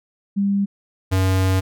sine / square tone pair in turn, 199.4 / 94.33 Hz, G3 / F#2, +30 / +34 cents, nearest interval octave + minor second, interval 1296 cents, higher first, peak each -16 dBFS, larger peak neither, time 0.36-0.66 / 1.11-1.61 s, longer second, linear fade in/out 20 ms, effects none

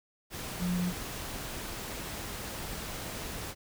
sine tone in noise, 178.4 Hz, F3, 37 cents sharp, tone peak -28 dBFS, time 0.59-0.93 s, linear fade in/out 50 ms, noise pink, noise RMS -39 dBFS, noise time 0.3-3.55 s, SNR +8 dB, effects none

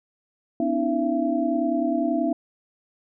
sine tone cluster, 250.9 / 289.3 / 319.6 / 674 Hz, B3 / D4 / D#4 / E5, +28 / -26 / +47 / +38 cents, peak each -26 dBFS, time 0.6-2.33 s, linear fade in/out 2 ms, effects none

